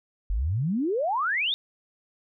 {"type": "exponential sweep", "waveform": "sine", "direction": "up", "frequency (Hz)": [43.65, 3752], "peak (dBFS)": -23, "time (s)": [0.3, 1.54], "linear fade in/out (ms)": 0, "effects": []}